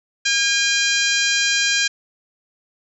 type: harmonic tone with a mistuned harmonic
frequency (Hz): 810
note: G#5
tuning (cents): -43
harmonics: 2 / 3 / 4 / 5 / 6 / 7 / 8 / 9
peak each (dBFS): -21 / -23 / -24 / -25 / -26 / -26 / -27 / -28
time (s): 0.25-1.88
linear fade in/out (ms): 10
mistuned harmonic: 4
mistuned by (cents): -26
effects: none